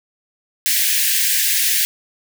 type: high-pass noise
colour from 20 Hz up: white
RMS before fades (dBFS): -17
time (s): 0.66-1.85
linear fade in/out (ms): 0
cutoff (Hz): 1600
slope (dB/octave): 96
effects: none